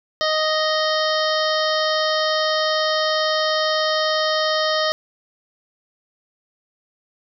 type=harmonic tone with a mistuned harmonic; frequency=622.3 Hz; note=D#5; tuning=in tune; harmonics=1 / 2 / 3 / 5 / 6 / 7 / 8 / 9; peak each=-21 / -24 / -26 / -28 / -29 / -29 / -30 / -31 dBFS; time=0.21-4.92 s; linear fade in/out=0 ms; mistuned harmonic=9; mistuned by=-28 cents; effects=none

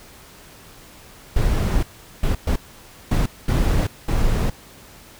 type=noise bursts at uneven times; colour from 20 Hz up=brown; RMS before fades=-18 dBFS; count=6; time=1.36-1.83 / 2.23-2.35 / 2.47-2.56 / 3.11-3.26 / 3.48-3.87 / 4.08-4.5 s; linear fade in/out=5 ms; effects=pink hiss -45 dBFS RMS until 5.19 s

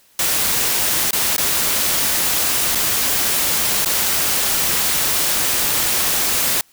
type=noise with dropouts; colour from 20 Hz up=white; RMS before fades=-18 dBFS; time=0.19-6.61 s; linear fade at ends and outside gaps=2 ms; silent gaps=1.109-1.13 / 1.365-1.38 / 2.75-2.754 / 3.848-3.858 s; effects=white hiss -54 dBFS RMS until 6.72 s

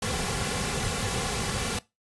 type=noise with comb filter; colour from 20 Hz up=pink; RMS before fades=-29 dBFS; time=0.02-1.79 s; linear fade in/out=5 ms; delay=3.2 ms; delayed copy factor=-0.6; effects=noise-tail reverb RT60 0.2 s tail -19 dB re dry + resampled to 24000 Hz

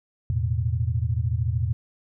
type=chord; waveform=sine; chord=E suspended fourth; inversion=none; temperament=equal; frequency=82.41 / 110 / 123.47 Hz; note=E2 / A2 / B2; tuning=0 / 0 / 0 cents; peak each=-26 / -25 / -27 dBFS; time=0.3-1.73 s; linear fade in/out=0 ms; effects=none

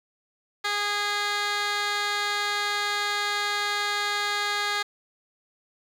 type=tone with band-pass filter; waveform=15% pulse; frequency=411.4 Hz; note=G#4; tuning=16 cents flat; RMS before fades=-27 dBFS; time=0.64-4.83 s; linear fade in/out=10 ms; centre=2900 Hz; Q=1.2; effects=8-bit

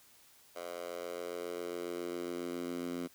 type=tone with high-pass filter sweep; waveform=10% pulse; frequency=87.31 Hz; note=F2; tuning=in tune; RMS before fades=-40 dBFS; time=0.55-3.08 s; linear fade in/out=20 ms; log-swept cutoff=610 to 240 Hz; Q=2.7; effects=white hiss -62 dBFS RMS until 3.14 s

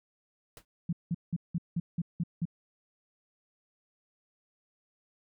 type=noise with exponential decay; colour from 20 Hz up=pink; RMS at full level=-44 dBFS; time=0.57-0.65 s; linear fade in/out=1 ms; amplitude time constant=17 ms
type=tone bursts; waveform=sine; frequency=170 Hz; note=F3; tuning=46 cents flat; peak=-27 dBFS; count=8; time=0.89-2.454 s; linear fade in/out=5 ms; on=38 ms; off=180 ms
effects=none

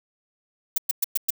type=noise bursts; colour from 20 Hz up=violet; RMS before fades=-21 dBFS; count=5; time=0.76-1.305 s; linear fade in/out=5 ms; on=21 ms; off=110 ms; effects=none

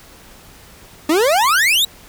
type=exponential sweep; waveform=40% pulse; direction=up; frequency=293 to 3951 Hz; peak=-11 dBFS; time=1.09-1.85 s; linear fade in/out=5 ms; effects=pink hiss -43 dBFS RMS until 2.08 s

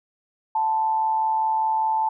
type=tone with amplitude modulation; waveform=sine; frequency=880 Hz; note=A5; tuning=in tune; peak=-17 dBFS; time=0.55-2.09 s; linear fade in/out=5 ms; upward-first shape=sine; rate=145 Hz; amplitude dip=45%; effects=none

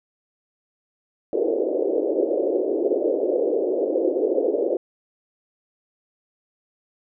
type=band-pass noise; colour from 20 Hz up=pink; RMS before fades=-22 dBFS; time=1.33-4.77 s; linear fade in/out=2 ms; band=330 to 560 Hz; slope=48 dB/octave; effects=none

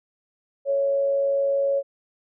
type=tone with frequency modulation; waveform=sine; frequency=554.4 Hz; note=C#5; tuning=in tune; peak=-19 dBFS; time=0.65-1.83 s; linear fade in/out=50 ms; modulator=107 Hz; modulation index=0.24; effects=none

